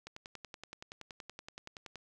click train, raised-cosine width 0.2 ms, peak -28 dBFS, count 21, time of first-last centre 0.07-1.957 s, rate 10.6 Hz, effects none

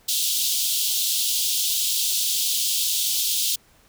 pink high-pass noise, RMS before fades -23 dBFS, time 0.08-3.56 s, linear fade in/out 10 ms, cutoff 3100 Hz, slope 48 dB/octave, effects pink hiss -57 dBFS RMS until 3.88 s

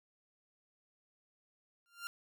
sawtooth tone with exponential growth, 1392 Hz, F6, 6 cents flat, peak -33 dBFS, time 1.86-2.07 s, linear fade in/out 0 ms, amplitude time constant 44 ms, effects none

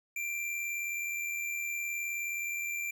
square tone with amplitude modulation, 2363 Hz, D7, 10 cents sharp, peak -32 dBFS, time 0.16-2.91 s, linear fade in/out 5 ms, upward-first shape sine, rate 79.3 Hz, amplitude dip 40%, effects none

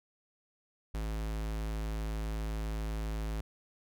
square tone, 53.8 Hz, A1, 38 cents flat, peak -34 dBFS, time 0.94-3.41 s, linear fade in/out 5 ms, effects none

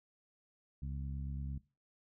harmonic tone, 68.9 Hz, C#2, 10 cents flat, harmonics 1 / 2 / 3 / 4, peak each -40 / -42 / -50 / -58 dBFS, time 0.82-1.58 s, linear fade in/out 5 ms, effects noise-tail reverb RT60 0.3 s tail -19 dB re dry

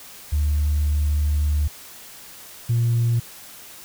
sine tone pair in turn, 74.2 / 117.57 Hz, D2 / A#2, +18 / +15 cents, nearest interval minor sixth, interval 797 cents, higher second, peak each -16 / -15 dBFS, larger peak second, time 0.32-1.68 / 2.69-3.2 s, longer first, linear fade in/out 10 ms, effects tanh soft clip ceiling -14 dBFS + white hiss -42 dBFS RMS until 3.84 s

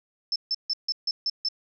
sine tone bursts, 5280 Hz, E8, 2 cents sharp, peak -23 dBFS, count 7, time 0.32-1.486 s, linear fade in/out 2 ms, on 38 ms, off 150 ms, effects none

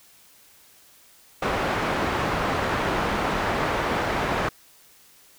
white low-pass noise, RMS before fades -25 dBFS, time 1.42-4.49 s, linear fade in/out 5 ms, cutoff 1300 Hz, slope 12 dB/octave, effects white hiss -54 dBFS RMS until 5.38 s

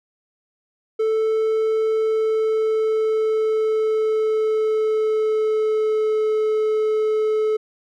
triangle tone with pitch glide, 440 to 432.2 Hz, A4 to A4, 0 to -31 cents, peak -15 dBFS, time 0.99-7.57 s, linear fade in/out 10 ms, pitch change -31 cents, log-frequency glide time 1.92-6.27 s, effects none

